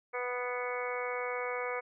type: harmonic tone with a mistuned harmonic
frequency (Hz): 246.9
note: B3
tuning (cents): 0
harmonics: 2 / 3 / 4 / 5 / 6 / 7 / 8 / 9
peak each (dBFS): -36 / -43 / -42 / -41 / -45 / -47 / -47 / -40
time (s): 0.13-1.81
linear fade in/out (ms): 20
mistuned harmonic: 8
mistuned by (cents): +23
effects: none

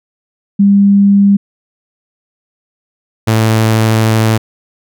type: tone pair in turn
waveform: sine / sawtooth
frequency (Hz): 200 / 110.89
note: G3 / A2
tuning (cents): +35 / +14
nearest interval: minor seventh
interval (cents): 1021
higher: first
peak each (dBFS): -4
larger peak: neither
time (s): 0.59-1.37 / 3.27-4.38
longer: second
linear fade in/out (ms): 10
effects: none

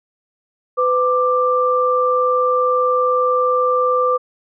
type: tone pair together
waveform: sine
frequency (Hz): 503 / 1181.2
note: B4 / D6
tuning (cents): +32 / +10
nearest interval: octave + minor third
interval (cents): 1478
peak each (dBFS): -16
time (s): 0.77-4.18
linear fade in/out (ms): 20
effects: none

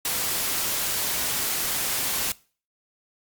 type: noise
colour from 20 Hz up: white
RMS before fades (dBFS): -26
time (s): 0.05-2.32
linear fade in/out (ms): 2
effects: noise-tail reverb RT60 0.4 s tail -22 dB re dry + Opus 48 kbps

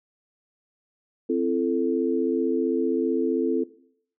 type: chord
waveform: sine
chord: A minor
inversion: first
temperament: equal with one note detuned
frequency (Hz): 261.6 / 337.1 / 440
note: C4 / E4 / A4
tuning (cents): 0 / +39 / 0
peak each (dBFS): -25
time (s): 1.29-3.64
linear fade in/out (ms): 10
effects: noise-tail reverb RT60 0.6 s tail -17 dB re dry

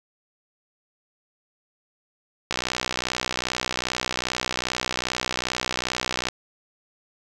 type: click train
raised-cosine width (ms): 0.2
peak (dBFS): -6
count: 237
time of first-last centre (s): 2.51-6.286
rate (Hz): 62.5
effects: none

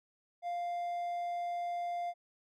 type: tone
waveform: triangle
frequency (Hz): 698.5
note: F5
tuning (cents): 0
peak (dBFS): -32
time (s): 0.42-2.14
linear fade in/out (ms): 50
effects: none

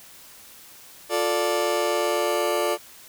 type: chord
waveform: 30% pulse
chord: D minor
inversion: first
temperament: just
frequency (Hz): 352.4 / 440.5 / 587.3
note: F4 / A4 / D5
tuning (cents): +16 / +2 / 0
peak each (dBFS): -24 / -24 / -22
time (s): 1.09-2.78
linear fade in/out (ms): 50
effects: white hiss -47 dBFS RMS until 3.08 s

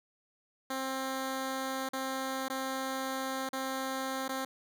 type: tone with dropouts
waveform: 10% pulse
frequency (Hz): 264.8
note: C4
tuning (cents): +21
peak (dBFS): -25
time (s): 0.7-4.45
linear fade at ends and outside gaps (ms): 5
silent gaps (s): 1.89-1.932 / 2.484-2.499 / 3.491-3.53 / 4.281-4.291
effects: none

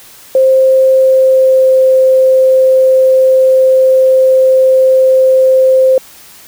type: tone with pitch glide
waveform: sine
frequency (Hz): 526 to 522.4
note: C5 to C5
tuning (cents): +9 to -3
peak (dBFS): -4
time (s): 0.35-5.98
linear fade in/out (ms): 2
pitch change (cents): -12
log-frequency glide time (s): 0.94-1.77
effects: white hiss -37 dBFS RMS until 6.47 s

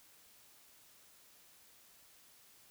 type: silence
effects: white hiss -63 dBFS RMS until 2.7 s

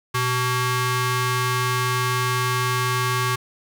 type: ring-modulated tone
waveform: sawtooth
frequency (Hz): 503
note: B4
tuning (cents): +32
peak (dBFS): -13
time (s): 0.14-3.36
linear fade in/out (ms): 10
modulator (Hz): 625
effects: none

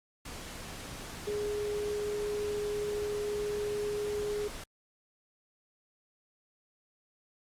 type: tone in noise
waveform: sine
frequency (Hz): 415.4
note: G#4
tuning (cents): 0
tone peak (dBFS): -31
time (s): 1.27-4.48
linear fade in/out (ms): 5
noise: pink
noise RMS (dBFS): -43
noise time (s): 0.25-4.64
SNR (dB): +9
effects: low-pass 11000 Hz 12 dB/octave + Opus 48 kbps

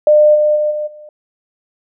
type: tone with level steps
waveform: sine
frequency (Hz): 602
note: D5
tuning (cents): +43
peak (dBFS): -5 / -9 / -12 / -17 / -33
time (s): 0.07-1.09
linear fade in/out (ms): 2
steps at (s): 0.34 / 0.55 / 0.7 / 0.86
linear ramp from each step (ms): 20
effects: none

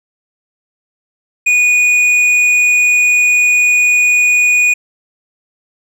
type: tone with hard clipping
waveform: sine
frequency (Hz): 2464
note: D#7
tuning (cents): -17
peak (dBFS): -9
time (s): 1.46-4.74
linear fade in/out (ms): 10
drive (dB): 6
effects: none

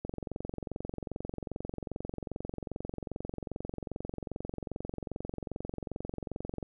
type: click train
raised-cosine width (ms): 2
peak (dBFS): -23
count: 149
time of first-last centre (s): 0.05-6.628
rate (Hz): 22.5
effects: none

